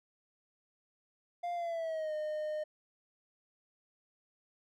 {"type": "tone with pitch glide", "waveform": "triangle", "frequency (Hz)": [698.5, 611.6], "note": ["F5", "D#5"], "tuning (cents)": [0, -30], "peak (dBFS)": -32, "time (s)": [1.43, 2.64], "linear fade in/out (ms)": 10, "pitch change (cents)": -230, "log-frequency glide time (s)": [1.54, 2.14], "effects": []}